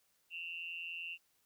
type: tone with amplitude modulation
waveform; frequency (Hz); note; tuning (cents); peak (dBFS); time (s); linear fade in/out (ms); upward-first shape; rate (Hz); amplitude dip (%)
sine; 2743; F7; -32; -37; 0.3-1.18; 50; sine; 170; 85
effects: white hiss -75 dBFS RMS until 1.45 s